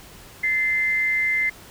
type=tone pair together; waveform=sine; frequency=1747 / 2078 Hz; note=A6 / C7; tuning=-13 / -12 cents; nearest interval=minor third; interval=301 cents; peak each=-30 / -19 dBFS; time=0.43-1.5 s; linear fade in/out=10 ms; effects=pink hiss -45 dBFS RMS until 1.7 s